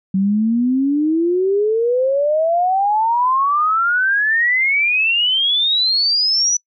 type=exponential sweep; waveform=sine; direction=up; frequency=187.7 to 5980 Hz; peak=-13 dBFS; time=0.14-6.57 s; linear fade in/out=5 ms; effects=noise-tail reverb RT60 0.1 s tail -25 dB re dry